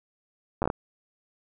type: slowing click train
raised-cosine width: 1 ms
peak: -12 dBFS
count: 6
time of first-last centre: 0.62-0.701 s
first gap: 9 ms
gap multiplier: 1.3
effects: none